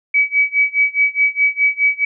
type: tone with tremolo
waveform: sine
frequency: 2279 Hz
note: C#7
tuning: 47 cents sharp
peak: -9 dBFS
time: 0.14-2.05 s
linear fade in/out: 5 ms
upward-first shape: sine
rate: 4.8 Hz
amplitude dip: 95%
effects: none